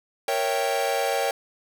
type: chord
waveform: 45% pulse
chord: A# diminished seventh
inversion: none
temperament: equal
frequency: 466.2 / 554.4 / 659.3 / 784 Hz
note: A#4 / C#5 / E5 / G5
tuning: 0 / 0 / 0 / 0 cents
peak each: -29 / -27 / -31 / -27 dBFS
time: 0.28-1.31 s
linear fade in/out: 2 ms
effects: none